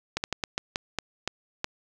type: slowing click train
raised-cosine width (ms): 0.2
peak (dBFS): -10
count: 9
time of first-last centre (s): 0.17-1.644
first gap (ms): 69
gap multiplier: 1.27
effects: none